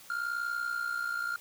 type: tone with amplitude modulation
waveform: triangle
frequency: 1402 Hz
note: F6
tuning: 6 cents sharp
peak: -26 dBFS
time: 0.1-1.36 s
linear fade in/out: 2 ms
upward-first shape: sine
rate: 60.7 Hz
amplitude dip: 70%
effects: white hiss -53 dBFS RMS until 1.4 s